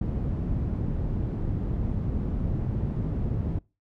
white low-pass noise, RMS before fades -28 dBFS, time 0.01-3.59 s, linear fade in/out 5 ms, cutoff 140 Hz, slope 12 dB/octave, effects noise-tail reverb RT60 0.3 s tail -25 dB re dry

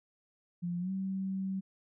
sine tone with pitch glide, 174.61 to 191.52 Hz, F3 to G3, 0 to -40 cents, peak -32 dBFS, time 0.62-1.61 s, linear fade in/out 20 ms, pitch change +160 cents, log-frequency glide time 0.79-0.91 s, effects none

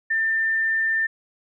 sine tone, 1792 Hz, A6, 31 cents sharp, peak -19 dBFS, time 0.1-1.07 s, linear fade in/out 10 ms, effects none

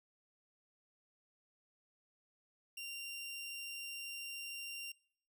sawtooth tone, 2773 Hz, F7, 13 cents flat, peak -40 dBFS, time 2.77-4.92 s, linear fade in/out 5 ms, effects noise-tail reverb RT60 0.6 s tail -23 dB re dry

